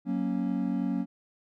triangle chord, F# major, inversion none, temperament equal with one note detuned, 185 / 234.3 / 277.2 Hz, F#3 / A#3 / C#4, 0 / +9 / 0 cents, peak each -29 dBFS, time 0.05-1.06 s, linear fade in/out 50 ms, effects none

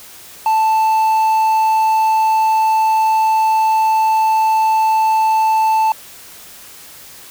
triangle tone with quantisation, 880 Hz, A5, in tune, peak -9 dBFS, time 0.46-5.92 s, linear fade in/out 2 ms, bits 6, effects white hiss -38 dBFS RMS until 7.3 s

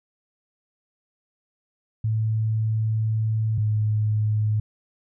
sine tone pair in turn, 110 / 107.12 Hz, A2 / A2, 0 / -46 cents, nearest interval unison, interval 46 cents, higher first, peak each -20 / -19 dBFS, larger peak second, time 2.04-3.58 / 3.58-4.6 s, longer first, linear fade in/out 5 ms, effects none

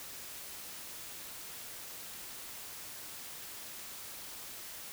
silence, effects white hiss -46 dBFS RMS until 4.92 s

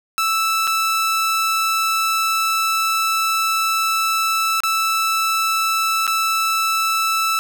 sawtooth tone with dropouts, 1318.5 Hz, E6, in tune, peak -13 dBFS, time 0.18-7.39 s, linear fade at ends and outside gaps 0 ms, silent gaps 0.671-0.675 / 4.604-4.635 / 6.068-6.077 s, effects none

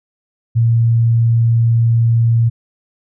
sine tone, 115.8 Hz, A#2, 11 cents flat, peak -9 dBFS, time 0.55-2.5 s, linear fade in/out 20 ms, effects none

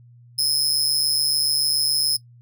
sawtooth tone with amplitude modulation, 5130 Hz, E8, 48 cents flat, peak -12 dBFS, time 0.38-2.17 s, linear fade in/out 10 ms, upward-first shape sine, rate 147 Hz, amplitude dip 90%, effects noise-tail reverb RT60 0.1 s tail -20 dB re dry + added 120 Hz sine -46 dBFS peak until 2.41 s

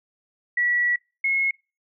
sine tone pair in turn, 1940 / 2171 Hz, B6 / C#7, -31 / -37 cents, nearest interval major second, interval 194 cents, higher second, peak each -19 dBFS, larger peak neither, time 0.57-0.96 / 1.24-1.51 s, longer first, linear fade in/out 5 ms, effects noise-tail reverb RT60 0.3 s tail -25 dB re dry

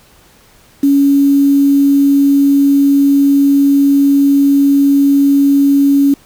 sine tone with quantisation, 280 Hz, C#4, 18 cents sharp, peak -6 dBFS, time 0.83-6.14 s, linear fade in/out 5 ms, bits 5, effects pink hiss -46 dBFS RMS until 6.25 s

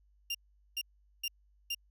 30% pulse tone bursts, 2794 Hz, F7, in tune, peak -30 dBFS, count 4, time 0.3-1.748 s, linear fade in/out 5 ms, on 47 ms, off 420 ms, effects added 50 Hz sine -64 dBFS peak until 1.9 s

